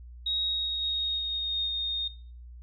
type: tone with pitch glide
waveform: sine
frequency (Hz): 3783 to 3690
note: A#7 to A#7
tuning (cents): +25 to -18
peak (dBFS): -27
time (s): 0.26-2.08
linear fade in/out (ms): 5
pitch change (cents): -43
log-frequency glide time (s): 0.39-1.73
effects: noise-tail reverb RT60 0.4 s tail -17 dB re dry + added 60 Hz sine -43 dBFS peak until 2.62 s